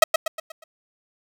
sawtooth tone with echo, 640 Hz, D#5, 49 cents sharp, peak -4 dBFS, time 0.02-0.04 s, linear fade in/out 5 ms, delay 120 ms, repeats 5, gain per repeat -7 dB, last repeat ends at 0.64 s, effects none

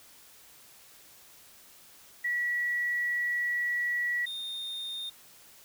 sine / triangle tone pair in turn, 1936 / 3655 Hz, B6 / A#7, -35 / -35 cents, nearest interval major seventh, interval 1100 cents, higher second, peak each -27 / -33 dBFS, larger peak first, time 2.24-4.26 / 4.26-5.1 s, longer first, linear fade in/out 10 ms, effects white hiss -55 dBFS RMS until 5.64 s

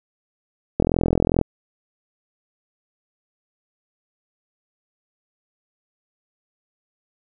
click train, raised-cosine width 2 ms, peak -4 dBFS, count 27, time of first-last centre 0.8-1.413 s, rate 42.4 Hz, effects none

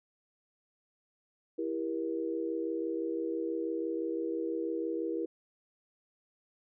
sine chord, E diminished, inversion none, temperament just, 329.6 / 395.6 / 474.7 Hz, E4 / G4 / Bb4, 0 / +16 / +31 cents, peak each -34 / -38 / -36 dBFS, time 1.58-5.26 s, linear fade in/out 10 ms, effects none

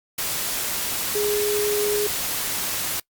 sine tone in noise, 415.3 Hz, G#4, in tune, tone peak -21 dBFS, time 1.15-2.07 s, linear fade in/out 5 ms, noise white, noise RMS -26 dBFS, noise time 0.18-3 s, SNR +2 dB, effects noise-tail reverb RT60 0.1 s tail -24 dB re dry + Opus 48 kbps

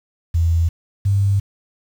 sine tone pair in turn, 83.4 / 99.18 Hz, E2 / G2, +21 / +21 cents, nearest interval minor third, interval 300 cents, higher second, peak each -13 dBFS, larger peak neither, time 0.34-0.69 / 1.05-1.4 s, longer neither, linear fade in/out 10 ms, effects 7-bit

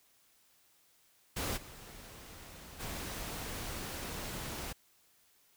pink noise with level steps, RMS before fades -36 / -51 / -41 dBFS, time 1.36-4.73 s, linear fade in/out 10 ms, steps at 1.56 / 2.79 s, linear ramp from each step 20 ms, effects white hiss -68 dBFS RMS until 5.56 s

